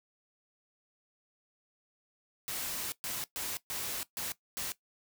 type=noise bursts at uneven times; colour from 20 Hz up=white; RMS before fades=-37 dBFS; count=6; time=2.48-2.92 / 3.04-3.24 / 3.36-3.57 / 3.7-4.03 / 4.17-4.32 / 4.57-4.72 s; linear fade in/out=0 ms; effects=noise-tail reverb RT60 0.1 s tail -17 dB re dry